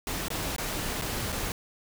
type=noise with dropouts; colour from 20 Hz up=pink; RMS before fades=-32 dBFS; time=0.07-1.52 s; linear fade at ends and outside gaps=1 ms; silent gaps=0.283-0.303 / 0.563-0.582 / 1.014-1.02 / 1.322-1.325 s; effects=none